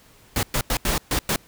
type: noise bursts at uneven times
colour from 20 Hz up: pink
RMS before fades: -22 dBFS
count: 6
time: 0.36-0.43 / 0.54-0.61 / 0.7-0.77 / 0.85-0.98 / 1.11-1.19 / 1.29-1.36 s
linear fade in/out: 2 ms
effects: pink hiss -53 dBFS RMS until 1.47 s